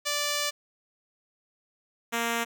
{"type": "tone pair in turn", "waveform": "5% pulse", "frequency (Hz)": [586, 232.6], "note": ["D5", "A#3"], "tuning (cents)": [-4, -4], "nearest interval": "octave + major third", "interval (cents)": 1600, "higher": "first", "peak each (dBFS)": -15, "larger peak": "neither", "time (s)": [[0.05, 0.51], [2.12, 2.45]], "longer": "first", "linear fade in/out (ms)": 20, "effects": []}